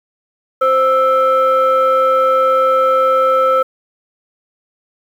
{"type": "tone pair together", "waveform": "sine", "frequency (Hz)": [523.2, 1318.5], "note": ["C5", "E6"], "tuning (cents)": [0, 0], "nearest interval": "octave + major third", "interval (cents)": 1600, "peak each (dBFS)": -11, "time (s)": [0.61, 3.63], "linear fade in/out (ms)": 10, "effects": ["tanh soft clip ceiling -5 dBFS", "7-bit"]}